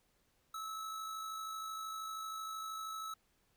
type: tone with amplitude modulation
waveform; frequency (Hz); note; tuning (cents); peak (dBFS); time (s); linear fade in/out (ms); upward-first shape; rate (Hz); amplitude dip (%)
square; 1300; E6; -24; -40; 0.54-3.14; 5; sine; 52.9; 35
effects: pink hiss -75 dBFS RMS until 3.56 s